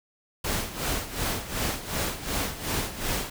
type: noise with tremolo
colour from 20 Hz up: pink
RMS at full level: -27 dBFS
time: 0.44-3.3 s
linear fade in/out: 5 ms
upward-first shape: sine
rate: 2.7 Hz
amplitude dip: 75%
effects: none